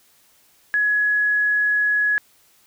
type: tone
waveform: sine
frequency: 1683 Hz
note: G#6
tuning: 23 cents sharp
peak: -16 dBFS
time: 0.74-2.18 s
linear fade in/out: 0 ms
effects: white hiss -57 dBFS RMS until 2.66 s